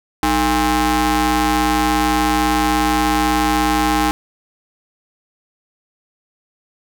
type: ring-modulated tone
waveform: sawtooth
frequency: 251.5 Hz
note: B3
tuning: 32 cents sharp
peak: -7 dBFS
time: 0.23-4.11 s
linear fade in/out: 0 ms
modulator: 560 Hz
effects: none